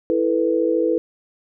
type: chord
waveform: sine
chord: E suspended fourth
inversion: none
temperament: equal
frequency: 329.6 / 440 / 493.9 Hz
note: E4 / A4 / B4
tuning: 0 / 0 / 0 cents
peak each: -20 / -22 / -20 dBFS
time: 0.1-0.98 s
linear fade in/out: 0 ms
effects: none